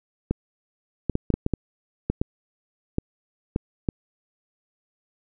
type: clicks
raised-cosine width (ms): 3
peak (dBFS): -9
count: 12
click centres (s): 0.31 / 1.097 / 1.154 / 1.303 / 1.34 / 1.464 / 1.537 / 2.1 / 2.215 / 2.984 / 3.561 / 3.888
effects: none